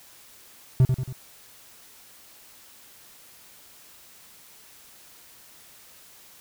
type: tone with echo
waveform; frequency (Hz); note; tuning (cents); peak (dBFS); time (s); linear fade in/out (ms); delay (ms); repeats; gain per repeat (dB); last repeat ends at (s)
triangle; 129.2; C3; -21; -11; 0.8-0.85; 0; 92; 3; -6; 1.126
effects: white hiss -51 dBFS RMS until 6.4 s